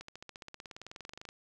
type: accelerating click train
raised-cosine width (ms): 0.2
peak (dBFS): -28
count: 25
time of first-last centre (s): 0.01-1.289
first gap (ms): 74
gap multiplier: 0.97
effects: none